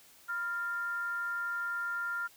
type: tone with frequency modulation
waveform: sine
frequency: 1396.9 Hz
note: F6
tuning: in tune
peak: -32 dBFS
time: 0.28-2.28 s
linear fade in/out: 20 ms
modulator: 409 Hz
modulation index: 0.33
effects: white hiss -59 dBFS RMS until 2.36 s

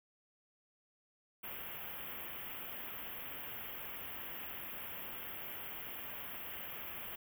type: band-stop noise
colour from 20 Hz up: white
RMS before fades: -45 dBFS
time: 1.43-7.16 s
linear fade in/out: 10 ms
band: 3300 to 12000 Hz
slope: 96 dB/octave
effects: none

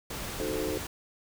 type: noise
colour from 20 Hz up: pink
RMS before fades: -37 dBFS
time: 0.1-0.87 s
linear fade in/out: 5 ms
type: chord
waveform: sine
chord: D# diminished seventh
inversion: none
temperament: equal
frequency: 311.1 / 370 / 440 / 523.3 Hz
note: D#4 / F#4 / A4 / C5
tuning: 0 / 0 / 0 / 0 cents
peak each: -35 / -36 / -34 / -37 dBFS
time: 0.4-0.78 s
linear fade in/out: 0 ms
effects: none

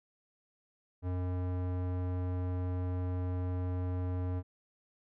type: tone with low-pass filter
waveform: square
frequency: 90.6 Hz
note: F#2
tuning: 36 cents flat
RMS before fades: -34 dBFS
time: 1.02-4.43 s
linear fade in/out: 50 ms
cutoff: 970 Hz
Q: 0.59
effects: none

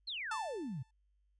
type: exponential sweep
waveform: sine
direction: down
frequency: 4399 to 116.54 Hz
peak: -38 dBFS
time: 0.07-0.83 s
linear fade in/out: 10 ms
type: tone with exponential decay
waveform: sawtooth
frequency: 882 Hz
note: A5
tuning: 4 cents sharp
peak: -32 dBFS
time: 0.31-0.91 s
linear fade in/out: 5 ms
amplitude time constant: 130 ms
effects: added 50 Hz sine -70 dBFS peak until 1.39 s + resampled to 22050 Hz

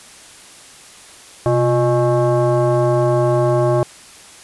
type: tone with frequency modulation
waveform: sine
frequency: 128.4 Hz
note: C3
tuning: 32 cents flat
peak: -12 dBFS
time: 1.46-3.83 s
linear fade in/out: 0 ms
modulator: 483 Hz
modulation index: 1.4
effects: white hiss -41 dBFS RMS until 4.43 s + resampled to 24000 Hz

